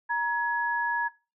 sine tone pair together, 944 / 1682 Hz, A#5 / G#6, +22 / +22 cents, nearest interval minor seventh, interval 1000 cents, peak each -27 dBFS, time 0.09-1.09 s, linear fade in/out 20 ms, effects noise-tail reverb RT60 0.3 s tail -21 dB re dry

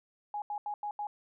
sine tone bursts at uneven times, 830.6 Hz, G#5, in tune, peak -33 dBFS, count 5, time 0.34-0.42 / 0.5-0.58 / 0.66-0.74 / 0.83-0.91 / 0.99-1.07 s, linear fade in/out 2 ms, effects none

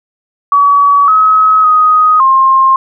sine tone with pitch steps, 1136 / 1278 / 1251 / 1062 Hz, C#6 / D#6 / D#6 / C6, +42 / +46 / +9 / +25 cents, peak -4 dBFS, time 0.52-2.76 s, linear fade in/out 2 ms, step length 560 ms, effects none

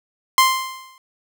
sawtooth tone with exponential decay, 1046.5 Hz, C6, in tune, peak -5 dBFS, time 0.38-0.98 s, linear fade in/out 1 ms, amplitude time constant 130 ms, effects none

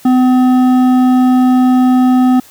sine tone with hard clipping, 253.9 Hz, B3, 48 cents sharp, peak -8 dBFS, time 0.05-2.4 s, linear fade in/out 5 ms, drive 9 dB, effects white hiss -41 dBFS RMS until 2.5 s

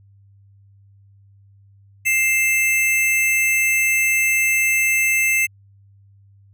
square tone pair together, 2100 / 2644 Hz, C7 / E7, +6 / +5 cents, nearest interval major third, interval 399 cents, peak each -19 dBFS, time 2.05-5.47 s, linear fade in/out 20 ms, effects added 99 Hz sine -48 dBFS peak until 6.53 s

